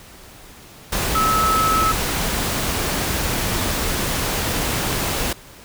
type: tone in noise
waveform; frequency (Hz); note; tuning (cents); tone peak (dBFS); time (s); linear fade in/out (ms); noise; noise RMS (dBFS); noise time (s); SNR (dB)
sine; 1297; E6; -28; -16; 1.15-1.92; 5; pink; -22; 0.92-5.33; +3
effects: pink hiss -43 dBFS RMS until 5.64 s